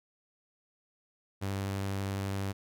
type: tone with vibrato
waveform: sawtooth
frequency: 98 Hz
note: G2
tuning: in tune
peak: -28 dBFS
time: 1.41-2.53 s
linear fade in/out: 20 ms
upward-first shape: sine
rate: 12 Hz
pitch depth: 8 cents each way
effects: none